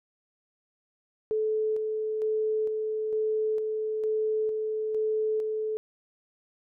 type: tone with tremolo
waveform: sine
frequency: 433.7 Hz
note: A4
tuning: 25 cents flat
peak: -24 dBFS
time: 1.31-5.77 s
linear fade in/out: 0 ms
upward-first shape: square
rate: 1.1 Hz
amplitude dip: 30%
effects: none